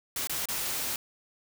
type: noise with dropouts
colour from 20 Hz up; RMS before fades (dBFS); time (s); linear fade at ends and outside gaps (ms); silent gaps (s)
white; -32; 0.16-0.96; 2; 0.272-0.295 / 0.456-0.486
effects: none